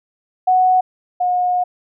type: tone pair in turn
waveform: sine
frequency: 740 / 721.8 Hz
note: F#5 / F#5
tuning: 0 / -43 cents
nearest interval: unison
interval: 43 cents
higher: first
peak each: -10 / -14 dBFS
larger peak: first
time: 0.47-0.81 / 1.2-1.64 s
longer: second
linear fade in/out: 10 ms
effects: none